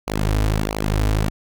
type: tone with flanger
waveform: sawtooth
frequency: 52.4 Hz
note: G#1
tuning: 16 cents sharp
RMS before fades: -20 dBFS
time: 0.07-1.3 s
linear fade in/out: 10 ms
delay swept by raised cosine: 0.55 to 5.55 ms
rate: 1.5 Hz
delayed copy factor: -0.8
effects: none